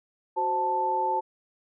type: tone cluster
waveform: sine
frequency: 371.6 / 523 / 882 Hz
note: F#4 / C5 / A5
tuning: +7 / -1 / +4 cents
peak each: -33 / -33 / -24 dBFS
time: 0.36-1.21 s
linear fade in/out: 20 ms
effects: none